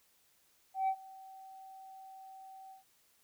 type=tone with ADSR envelope; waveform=sine; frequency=767 Hz; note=G5; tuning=38 cents flat; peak=-25 dBFS; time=0.74-2.84 s; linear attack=140 ms; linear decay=71 ms; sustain=-24 dB; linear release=130 ms; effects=tanh soft clip ceiling -27 dBFS + white hiss -70 dBFS RMS until 3.23 s